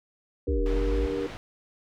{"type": "chord", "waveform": "sine", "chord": "G minor", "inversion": "second", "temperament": "equal with one note detuned", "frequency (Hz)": [293.7, 392, 473.2], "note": ["D4", "G4", "Bb4"], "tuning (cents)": [0, 0, 26], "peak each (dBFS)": [-32, -32, -30], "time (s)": [0.47, 1.27], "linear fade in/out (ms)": 5}
{"type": "linear two-way sweep", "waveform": "sine", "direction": "down then up", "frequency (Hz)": [79.9, 38.89, 54.5], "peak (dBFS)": -24, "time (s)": [0.48, 1.07], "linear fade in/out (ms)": 10, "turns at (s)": 0.62}
{"type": "low-pass noise", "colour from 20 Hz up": "pink", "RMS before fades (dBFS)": -40, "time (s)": [0.66, 1.37], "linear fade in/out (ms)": 0, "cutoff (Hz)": 3300, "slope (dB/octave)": 12}
{"effects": []}